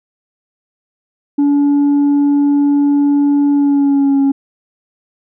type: tone with pitch glide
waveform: sine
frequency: 286.3 to 275.4 Hz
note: D4 to C#4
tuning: -44 to -11 cents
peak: -6 dBFS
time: 1.38-4.32 s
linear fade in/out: 10 ms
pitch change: -67 cents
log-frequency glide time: 3.52-4.21 s
effects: tanh soft clip ceiling -8 dBFS